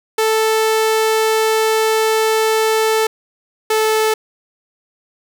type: tone pair in turn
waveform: sawtooth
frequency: 440 / 436.7 Hz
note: A4 / A4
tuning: 0 / -13 cents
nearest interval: unison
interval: 13 cents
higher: first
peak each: -9 dBFS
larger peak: neither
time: 0.18-3.07 / 3.7-4.14 s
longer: first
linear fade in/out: 5 ms
effects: none